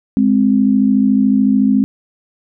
sine tone pair together, 207.8 / 261.6 Hz, G#3 / C4, +1 / 0 cents, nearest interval major third, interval 399 cents, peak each -12 dBFS, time 0.17-1.84 s, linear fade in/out 0 ms, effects none

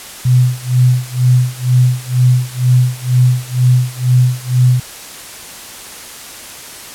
sine tone with tremolo, 125.8 Hz, B2, 32 cents sharp, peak -5 dBFS, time 0.25-4.8 s, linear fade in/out 5 ms, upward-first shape sine, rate 2.1 Hz, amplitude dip 95%, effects white hiss -31 dBFS RMS until 6.94 s + low-pass 12000 Hz 12 dB/octave

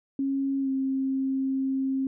sine tone with pitch glide, 272.9 to 267.1 Hz, C#4 to C4, -27 to +36 cents, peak -24 dBFS, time 0.19-2.07 s, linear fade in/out 2 ms, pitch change -37 cents, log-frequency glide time 0.6-0.69 s, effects none

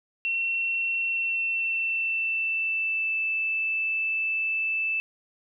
sine tone with pitch glide, 2715 to 2638 Hz, F7 to E7, -50 to +1 cents, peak -24 dBFS, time 0.25-5 s, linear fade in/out 0 ms, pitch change -49 cents, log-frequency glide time 1.04-3.17 s, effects none

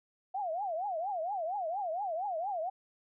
sine tone with vibrato, 724 Hz, F#5, 38 cents flat, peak -32 dBFS, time 0.34-2.7 s, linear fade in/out 10 ms, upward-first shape triangle, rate 4.3 Hz, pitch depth 280 cents each way, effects none

